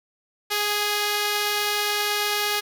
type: tone pair together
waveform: 5% pulse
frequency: 415.3 / 821.3 Hz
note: G#4 / G#5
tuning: 0 / -20 cents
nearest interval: octave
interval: 1180 cents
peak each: -11 / -21 dBFS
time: 0.5-2.61 s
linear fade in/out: 20 ms
effects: none